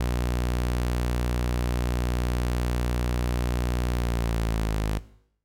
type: tone with pitch glide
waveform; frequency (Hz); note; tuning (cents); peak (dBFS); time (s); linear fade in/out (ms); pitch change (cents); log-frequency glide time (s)
sawtooth; 60.6 to 53.06; B1 to G#1; -32 to +38; -20; 0-4.99; 5; -230; 3.91-4.8
effects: noise-tail reverb RT60 0.7 s tail -18 dB re dry